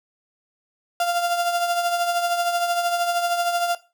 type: tone with tremolo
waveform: 35% pulse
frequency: 695 Hz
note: F5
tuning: 9 cents flat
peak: -16 dBFS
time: 1-3.75 s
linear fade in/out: 2 ms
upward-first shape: triangle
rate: 13 Hz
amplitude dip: 55%
effects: noise-tail reverb RT60 0.3 s tail -17 dB re dry